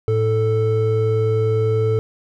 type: tone pair together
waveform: triangle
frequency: 110 / 440.3 Hz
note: A2 / A4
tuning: 0 / +1 cents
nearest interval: 2 octaves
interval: 2401 cents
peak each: -16 dBFS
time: 0.08-1.99 s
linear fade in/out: 0 ms
effects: none